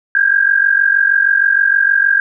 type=tone pair together; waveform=sine; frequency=1584 / 1630.4 Hz; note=G6 / G#6; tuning=+18 / -32 cents; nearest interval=unison; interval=50 cents; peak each=-12 dBFS; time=0.15-2.2 s; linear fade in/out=2 ms; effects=none